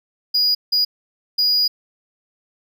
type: tone bursts at uneven times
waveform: triangle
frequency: 4900 Hz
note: D#8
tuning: 27 cents flat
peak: -13 dBFS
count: 3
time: 0.34-0.55 / 0.72-0.85 / 1.38-1.68 s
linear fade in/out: 10 ms
effects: none